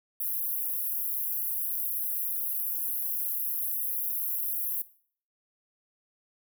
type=high-pass noise; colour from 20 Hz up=pink; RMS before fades=-31 dBFS; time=0.2-4.82 s; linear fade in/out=5 ms; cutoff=11000 Hz; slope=96 dB/octave; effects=noise-tail reverb RT60 0.5 s tail -18 dB re dry